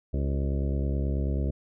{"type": "harmonic tone with a mistuned harmonic", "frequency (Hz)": 69.3, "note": "C#2", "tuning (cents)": 0, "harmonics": [1, 2, 3, 4, 5, 6, 7, 8, 9], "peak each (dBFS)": [-26, -32, -36, -38, -40, -42, -43, -44, -45], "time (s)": [0.13, 1.51], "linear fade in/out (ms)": 10, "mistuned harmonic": 6, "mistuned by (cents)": -45, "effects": []}